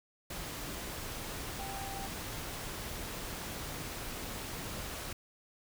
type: tone in noise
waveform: sine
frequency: 784 Hz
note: G5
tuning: in tune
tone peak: -43 dBFS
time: 1.59-2.07 s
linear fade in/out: 5 ms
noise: pink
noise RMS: -41 dBFS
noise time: 0.3-5.13 s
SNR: -5 dB
effects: none